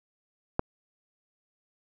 click, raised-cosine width 1 ms, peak -10 dBFS, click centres 0.594 s, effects none

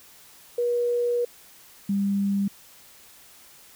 sine tone pair in turn, 481.2 / 199.13 Hz, B4 / G3, -45 / +27 cents, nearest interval octave + minor third, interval 1528 cents, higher first, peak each -21 dBFS, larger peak neither, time 0.58-1.25 / 1.89-2.48 s, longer first, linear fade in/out 5 ms, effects white hiss -51 dBFS RMS until 3.75 s

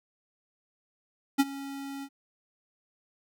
square tone with ADSR envelope, 276.2 Hz, C#4, 6 cents flat, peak -18 dBFS, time 1.38-2.09 s, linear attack 20 ms, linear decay 37 ms, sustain -19 dB, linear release 60 ms, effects none

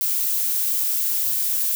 violet noise, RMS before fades -22 dBFS, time 0.01-1.75 s, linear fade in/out 0 ms, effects none

